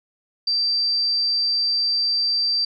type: tone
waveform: sine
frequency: 4684 Hz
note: D8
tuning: 5 cents flat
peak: -18 dBFS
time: 0.47-2.65 s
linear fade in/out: 5 ms
effects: none